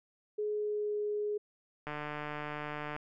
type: tone with pitch glide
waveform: sine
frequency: 421.1 to 417.5 Hz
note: G#4 to G#4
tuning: +24 to +9 cents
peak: -31 dBFS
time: 0.38-1.38 s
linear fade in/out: 10 ms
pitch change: -15 cents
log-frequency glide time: 0.51-0.97 s
type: click train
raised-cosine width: 0.5 ms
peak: -24 dBFS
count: 164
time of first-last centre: 1.87-2.964 s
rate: 149 Hz
effects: none